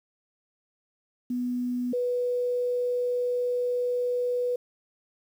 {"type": "tone pair in turn", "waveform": "sine", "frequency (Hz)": [246.7, 491.7], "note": ["B3", "B4"], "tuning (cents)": [-2, -8], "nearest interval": "octave", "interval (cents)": 1194, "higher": "second", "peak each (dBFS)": [-26, -24], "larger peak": "second", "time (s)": [[1.3, 1.93], [1.93, 4.56]], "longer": "second", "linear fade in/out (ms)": 5, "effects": ["9-bit"]}